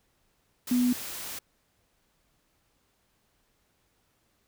sine tone in noise, 246.9 Hz, B3, in tune, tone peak -21 dBFS, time 0.71-0.93 s, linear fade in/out 5 ms, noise white, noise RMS -38 dBFS, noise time 0.67-1.39 s, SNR +14 dB, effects pink hiss -71 dBFS RMS until 4.47 s

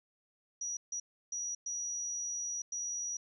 sine tone bursts at uneven times, 5810 Hz, F#8, 32 cents flat, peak -35 dBFS, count 5, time 0.61-0.77 / 0.92-1 / 1.32-1.55 / 1.66-2.62 / 2.72-3.17 s, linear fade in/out 5 ms, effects none

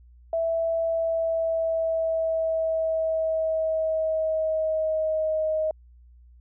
sine tone with pitch glide, 659.3 to 626.3 Hz, E5 to D#5, 0 to +11 cents, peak -22 dBFS, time 0.33-5.71 s, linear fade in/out 2 ms, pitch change -89 cents, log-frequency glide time 0.82-5.45 s, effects added 60 Hz sine -49 dBFS peak until 6.4 s

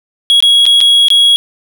triangle tone with dropouts, 3321 Hz, G#7, 1 cent flat, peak -3 dBFS, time 0.3-1.36 s, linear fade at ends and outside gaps 0 ms, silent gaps 0.404-0.425 / 0.655-0.664 / 0.805-0.812 / 1.084-1.103 s, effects none

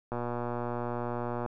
click train, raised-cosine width 1 ms, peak -20 dBFS, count 162, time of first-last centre 0.12-1.462 s, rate 120 Hz, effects none

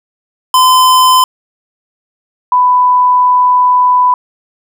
square / sine tone pair in turn, 1023 / 995.6 Hz, C6 / B5, -39 / +14 cents, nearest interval unison, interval 47 cents, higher first, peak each -5 dBFS, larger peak neither, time 0.54-1.24 / 2.52-4.14 s, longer second, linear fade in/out 2 ms, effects none

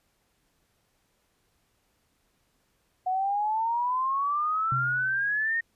sine exponential sweep, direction up, 732 to 1864.7 Hz, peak -24 dBFS, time 3.06-5.61 s, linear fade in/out 10 ms
sine tone with exponential decay, 130.81 Hz, C3, in tune, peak -26 dBFS, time 4.72-5.46 s, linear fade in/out 2 ms, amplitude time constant 160 ms
effects pink hiss -71 dBFS RMS until 5.75 s + resampled to 32000 Hz

